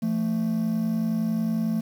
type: tone pair together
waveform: triangle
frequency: 171.2 / 222.1 Hz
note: F3 / A3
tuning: -34 / +16 cents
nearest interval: perfect fourth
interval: 450 cents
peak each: -26 / -21 dBFS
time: 0.02-1.81 s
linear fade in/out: 10 ms
effects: tanh soft clip ceiling -14 dBFS + 8-bit